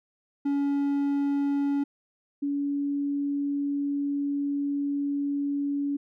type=tone pair in turn; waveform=triangle / sine; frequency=282.3 / 283.9 Hz; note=C#4 / C#4; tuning=+32 / +41 cents; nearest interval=unison; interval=9 cents; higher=second; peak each=-21 / -25 dBFS; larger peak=first; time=0.45-1.84 / 2.42-5.97 s; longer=second; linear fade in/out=10 ms; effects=none